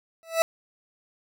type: tone with exponential growth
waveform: 40% pulse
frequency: 656 Hz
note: E5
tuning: 9 cents flat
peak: -14 dBFS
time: 0.23-0.42 s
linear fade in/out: 0 ms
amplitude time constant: 41 ms
effects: none